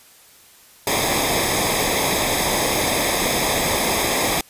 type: noise with comb filter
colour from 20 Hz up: pink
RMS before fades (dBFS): -20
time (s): 0.87-4.41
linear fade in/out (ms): 2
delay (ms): 0.69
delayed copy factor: -0.75
effects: white hiss -49 dBFS RMS until 4.49 s + resampled to 32000 Hz